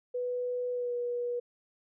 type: tone with pitch glide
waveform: sine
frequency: 493.9 to 484 Hz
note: B4 to B4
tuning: 0 to -35 cents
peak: -30 dBFS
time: 0.14-1.4 s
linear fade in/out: 10 ms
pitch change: -35 cents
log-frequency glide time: 0.72-0.94 s
effects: none